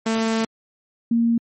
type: tone pair in turn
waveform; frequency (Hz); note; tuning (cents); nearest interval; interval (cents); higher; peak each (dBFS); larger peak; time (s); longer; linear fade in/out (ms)
sawtooth / sine; 224 / 232.4; A3 / A#3; +31 / -5; minor second; 64; second; -15; neither; 0.06-0.45 / 1.11-1.38; first; 5
effects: MP3 32 kbps